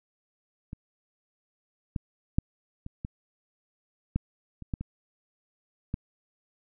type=clicks; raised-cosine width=5 ms; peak=-25 / -17 / -10 / -26 / -21 / -13 / -28 / -17 / -22 / -17 dBFS; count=10; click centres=0.731 / 1.962 / 2.385 / 2.864 / 3.049 / 4.16 / 4.623 / 4.738 / 4.81 / 5.941 s; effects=none